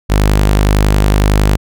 sawtooth tone, 50.9 Hz, G#1, 34 cents flat, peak -4 dBFS, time 0.09-1.57 s, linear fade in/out 20 ms, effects none

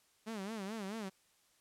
sawtooth tone with vibrato, 207.9 Hz, G#3, 2 cents sharp, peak -36 dBFS, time 0.26-1.1 s, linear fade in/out 20 ms, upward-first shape sine, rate 4.6 Hz, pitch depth 160 cents each way, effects white hiss -71 dBFS RMS until 1.6 s + low-pass 11000 Hz 12 dB/octave

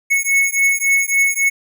square beating tone pair, 2200 / 2203.6 Hz, C#7 / C#7, -14 / -11 cents, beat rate 3.6 Hz, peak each -17 dBFS, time 0.1-1.5 s, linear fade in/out 20 ms, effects none

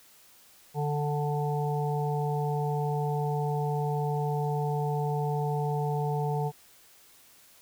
harmonic tone, 147.2 Hz, D3, 4 cents sharp, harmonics 1 / 3 / 5 / 6, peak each -28 / -33 / -35 / -36 dBFS, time 0.74-6.52 s, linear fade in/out 50 ms, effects white hiss -57 dBFS RMS until 7.61 s

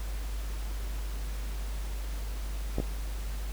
clicks, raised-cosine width 2 ms, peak -17 dBFS, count 2, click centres 2.784 / 2.801 s, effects added 50 Hz sine -32 dBFS peak until 3.52 s + pink hiss -46 dBFS RMS until 3.52 s

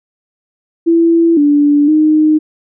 sine tone with pitch steps, 333.7 / 290.9 / 308.3 Hz, E4 / D4 / D#4, +21 / -16 / -16 cents, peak -6 dBFS, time 0.86-2.39 s, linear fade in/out 20 ms, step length 510 ms, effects none

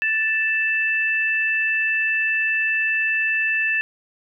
sine tone pair together, 1760 / 2645 Hz, A6 / E7, 0 / +5 cents, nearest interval perfect fifth, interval 705 cents, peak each -21 dBFS, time 0.02-3.81 s, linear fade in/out 0 ms, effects none

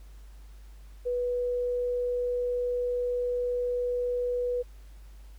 sine tone, 490.9 Hz, B4, 10 cents flat, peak -26 dBFS, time 1.05-4.63 s, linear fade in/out 20 ms, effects added 50 Hz sine -45 dBFS peak until 5.38 s + pink hiss -62 dBFS RMS until 5.38 s

